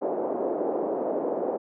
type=band-pass noise; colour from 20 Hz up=pink; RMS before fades=-28 dBFS; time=0.01-1.58 s; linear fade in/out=20 ms; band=320 to 690 Hz; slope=24 dB/octave; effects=none